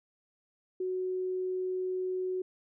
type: tone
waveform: sine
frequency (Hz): 370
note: F#4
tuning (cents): 0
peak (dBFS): -30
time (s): 0.8-2.42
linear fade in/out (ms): 5
effects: none